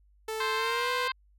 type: tone with pitch glide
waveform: sawtooth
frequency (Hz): 439.5 to 493.3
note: A4 to B4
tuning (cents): -2 to -2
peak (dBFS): -28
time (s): 0.28-1.08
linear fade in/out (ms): 5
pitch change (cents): +200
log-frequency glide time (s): 0.55-0.91
type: harmonic tone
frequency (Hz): 523.3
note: C5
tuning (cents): 0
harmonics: 2 / 3 / 4 / 5 / 6 / 7 / 8 / 9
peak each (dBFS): -31 / -35 / -37 / -39 / -41 / -42 / -43 / -44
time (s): 0.4-1.12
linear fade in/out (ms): 5
effects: added 50 Hz sine -59 dBFS peak until 1.38 s